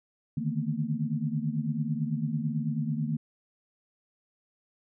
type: tone cluster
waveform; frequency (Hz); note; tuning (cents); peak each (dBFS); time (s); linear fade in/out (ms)
sine; 142.3 / 151.3 / 160.4 / 224.7 / 243.4; C#3 / D#3 / E3 / A3 / B3; +46 / -48 / -47 / +37 / -25; -38 / -31 / -35 / -32 / -37; 0.37-3.17; 5
effects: none